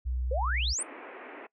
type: tone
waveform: sine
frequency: 62.4 Hz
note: B1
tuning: 19 cents sharp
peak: -28 dBFS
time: 0.05-0.74 s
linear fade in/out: 20 ms
type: exponential sweep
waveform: sine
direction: up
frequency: 475.3 to 9520 Hz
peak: -29 dBFS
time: 0.31-0.83 s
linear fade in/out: 5 ms
type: band-pass noise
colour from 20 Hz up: pink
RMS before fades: -45 dBFS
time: 0.78-1.47 s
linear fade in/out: 10 ms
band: 270 to 2500 Hz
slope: 48 dB/octave
effects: noise-tail reverb RT60 0.1 s tail -23 dB re dry